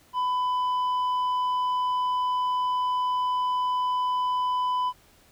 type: tone with tanh clipping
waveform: sine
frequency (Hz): 1000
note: B5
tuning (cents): +21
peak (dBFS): -24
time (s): 0.13-4.93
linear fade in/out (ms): 50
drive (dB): 5
effects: pink hiss -58 dBFS RMS until 5.31 s